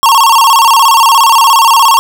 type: tone with vibrato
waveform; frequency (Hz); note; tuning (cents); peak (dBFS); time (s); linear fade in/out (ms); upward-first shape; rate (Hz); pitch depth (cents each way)
square; 1000; B5; +21; -4; 0.03-1.99; 0; square; 17; 150
effects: none